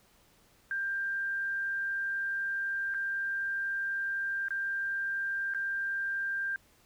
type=tone with dropouts; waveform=sine; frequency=1588 Hz; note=G6; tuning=22 cents sharp; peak=-30 dBFS; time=0.71-6.56 s; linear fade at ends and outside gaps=1 ms; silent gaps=2.94-2.945 / 4.484-4.506 / 5.538-5.547 s; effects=pink hiss -64 dBFS RMS until 6.85 s